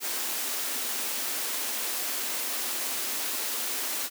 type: high-pass noise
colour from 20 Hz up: white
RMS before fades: -31 dBFS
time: 0-4.1 s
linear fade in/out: 50 ms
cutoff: 220 Hz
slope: 96 dB/octave
effects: none